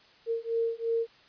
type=beating tone pair; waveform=sine; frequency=457.6 / 460.5 Hz; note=A#4 / A#4; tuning=-32 / -21 cents; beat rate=2.9 Hz; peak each=-30 dBFS; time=0.26-1.07 s; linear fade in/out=50 ms; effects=white hiss -58 dBFS RMS until 1.28 s + resampled to 11025 Hz